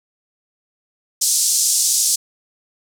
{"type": "band-pass noise", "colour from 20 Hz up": "white", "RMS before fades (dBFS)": -17, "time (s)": [1.21, 2.16], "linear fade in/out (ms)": 10, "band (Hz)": [5100, 9400], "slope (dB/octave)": 24, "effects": []}